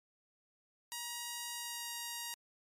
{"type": "tone with pitch glide", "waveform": "5% pulse", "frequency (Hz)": [951, 943.9], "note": ["A#5", "A#5"], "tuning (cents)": [34, 21], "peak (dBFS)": -28, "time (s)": [0.92, 2.34], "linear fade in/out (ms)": 0, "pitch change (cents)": -13, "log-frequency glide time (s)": [1.55, 1.89], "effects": ["MP3 64 kbps"]}